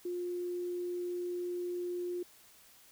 sine tone, 354.2 Hz, F4, 24 cents sharp, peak -34 dBFS, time 0.05-2.23 s, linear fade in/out 5 ms, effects white hiss -60 dBFS RMS until 2.91 s

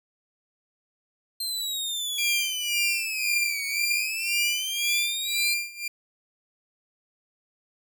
sawtooth exponential two-way sweep, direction down then up, 4186 to 2217 to 4186 Hz, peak -25 dBFS, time 1.4-5.54 s, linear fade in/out 5 ms, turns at 3.66 s
sawtooth tone with tremolo, 2386 Hz, D7, 27 cents sharp, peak -19 dBFS, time 2.18-5.88 s, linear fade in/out 5 ms, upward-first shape sine, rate 1.9 Hz, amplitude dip 90%
effects none

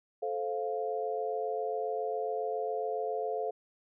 sine chord, F major, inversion first, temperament just, 436.5 / 523.8 / 698.5 Hz, A4 / C5 / F5, -14 / +2 / 0 cents, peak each -34 / -37 / -35 dBFS, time 0.22-3.51 s, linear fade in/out 10 ms, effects none

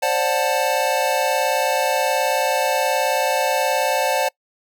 square chord, D dominant seventh, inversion third, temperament just, 528.6 / 587.3 / 734.2 / 881 Hz, C5 / D5 / F#5 / A5, +18 / 0 / -14 / +2 cents, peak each -24 dBFS, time 0.02-4.29 s, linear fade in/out 10 ms, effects noise-tail reverb RT60 0.1 s tail -25 dB re dry

